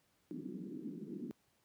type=band-pass noise; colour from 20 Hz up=pink; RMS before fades=-45 dBFS; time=0.31-1.31 s; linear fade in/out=0 ms; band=180 to 350 Hz; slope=48 dB/octave; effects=pink hiss -75 dBFS RMS until 1.64 s + high-pass 80 Hz 12 dB/octave

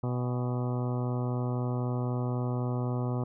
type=harmonic tone with a mistuned harmonic; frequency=123.9 Hz; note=B2; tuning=6 cents sharp; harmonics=1 / 2 / 3 / 4 / 5 / 6 / 7 / 8 / 9 / 10; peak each=-29 / -35 / -39 / -41 / -43 / -45 / -46 / -47 / -48 / -49 dBFS; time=0.03-3.24 s; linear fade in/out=5 ms; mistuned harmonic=7; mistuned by=-64 cents; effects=none

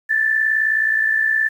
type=tone with amplitude modulation; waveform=sine; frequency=1760 Hz; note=A6; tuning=in tune; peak=-12 dBFS; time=0.09-1.49 s; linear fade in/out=20 ms; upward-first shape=sine; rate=59.1 Hz; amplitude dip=60%; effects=8-bit

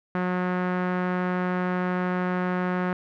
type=tone with low-pass filter; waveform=sawtooth; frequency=181.3 Hz; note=F#3; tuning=35 cents flat; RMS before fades=-26 dBFS; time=0.15-2.93 s; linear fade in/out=0 ms; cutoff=1600 Hz; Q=1.9; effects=none

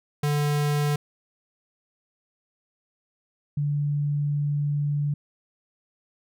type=tone pair in turn; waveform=square / sine; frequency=146.83 / 145.48 Hz; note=D3 / D3; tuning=0 / -16 cents; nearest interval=unison; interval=16 cents; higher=first; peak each=-22 dBFS; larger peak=neither; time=0.23-0.96 / 3.57-5.14 s; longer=second; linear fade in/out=5 ms; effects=none

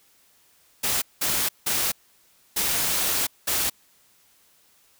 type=noise bursts at uneven times; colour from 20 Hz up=white; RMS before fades=-24 dBFS; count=5; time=0.83-1.02 / 1.21-1.49 / 1.66-1.92 / 2.56-3.27 / 3.47-3.7 s; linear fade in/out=10 ms; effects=white hiss -60 dBFS RMS until 4.99 s

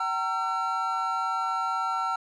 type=tone cluster; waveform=triangle; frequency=764 / 920 / 1351 Hz; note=G5 / A#5 / E6; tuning=-45 / -23 / +42 cents; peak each=-30 / -30 / -26 dBFS; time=0-2.16 s; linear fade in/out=5 ms; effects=resampled to 22050 Hz

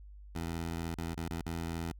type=tone with dropouts; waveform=15% pulse; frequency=83.3 Hz; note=E2; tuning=19 cents sharp; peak=-29 dBFS; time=0.35-1.92 s; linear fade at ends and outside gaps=5 ms; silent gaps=0.946-0.98 / 1.145-1.171 / 1.284-1.306 / 1.413-1.457 s; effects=added 50 Hz sine -48 dBFS peak until 1.99 s

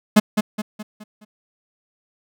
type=tone with echo; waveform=45% pulse; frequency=212.5 Hz; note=G#3; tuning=40 cents sharp; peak=-8 dBFS; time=0.16-0.2 s; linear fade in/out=10 ms; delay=210 ms; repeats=5; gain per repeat=-7 dB; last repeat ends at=1.25 s; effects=none

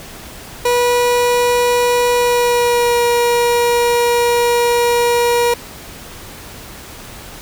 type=tone with pitch glide; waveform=30% pulse; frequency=486.2 to 477.6 Hz; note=B4 to A#4; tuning=-27 to +42 cents; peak=-9 dBFS; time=0.65-5.54 s; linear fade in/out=5 ms; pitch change=-31 cents; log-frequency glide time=2.14-3.02 s; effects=pink hiss -34 dBFS RMS until 7.41 s

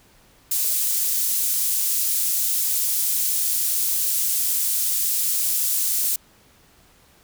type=high-pass noise; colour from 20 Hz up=pink; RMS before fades=-22 dBFS; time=0.51-6.16 s; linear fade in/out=5 ms; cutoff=9200 Hz; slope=12 dB/octave; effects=pink hiss -55 dBFS RMS until 7.23 s

